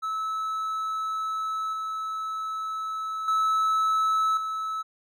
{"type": "tone with level steps", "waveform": "triangle", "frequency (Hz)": 1302, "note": "E6", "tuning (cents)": -22, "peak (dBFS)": [-25, -27, -19, -26], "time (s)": [0.02, 4.83], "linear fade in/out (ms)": 20, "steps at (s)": [1.73, 3.28, 4.37], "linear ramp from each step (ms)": 2, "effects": []}